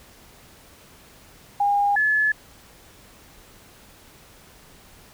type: tone pair in turn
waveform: sine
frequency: 811 / 1718.4 Hz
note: G#5 / A6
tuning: -41 / -41 cents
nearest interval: octave + minor second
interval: 1300 cents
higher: second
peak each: -17 dBFS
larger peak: neither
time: 1.6-1.96 / 1.96-2.32 s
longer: neither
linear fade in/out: 5 ms
effects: pink hiss -50 dBFS RMS until 5.13 s